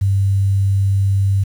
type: tone with quantisation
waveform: sine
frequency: 98 Hz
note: G2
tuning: in tune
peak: -12 dBFS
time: 0.01-1.44 s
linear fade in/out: 10 ms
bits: 7
effects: none